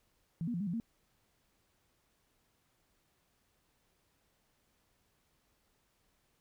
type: tone with pitch steps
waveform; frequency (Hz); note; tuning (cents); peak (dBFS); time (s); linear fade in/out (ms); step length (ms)
sine; 165.8 / 239.4 / 172.4 / 205.2 / 172.4 / 229.3; E3 / A#3 / F3 / G#3 / F3 / A#3; +10 / +46 / -22 / -21 / -22 / -28; -33; 0.41-0.8; 0; 65
effects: pink hiss -75 dBFS RMS until 6.4 s